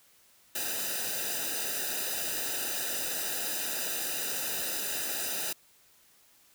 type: noise with comb filter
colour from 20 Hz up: white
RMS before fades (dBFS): -33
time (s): 0.55-5.53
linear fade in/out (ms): 5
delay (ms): 0.91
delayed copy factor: -0.9
effects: white hiss -62 dBFS RMS until 6.54 s